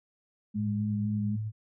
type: tone with vibrato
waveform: sine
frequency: 207.7 Hz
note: G#3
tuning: in tune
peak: -29 dBFS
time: 0.54-1.37 s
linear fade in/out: 20 ms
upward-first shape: square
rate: 3.9 Hz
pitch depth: 16 cents each way
type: tone with tremolo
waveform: sine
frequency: 108.3 Hz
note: A2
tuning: 27 cents flat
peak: -29 dBFS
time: 0.55-1.52 s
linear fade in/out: 50 ms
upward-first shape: sine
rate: 8.7 Hz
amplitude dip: 25%
effects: none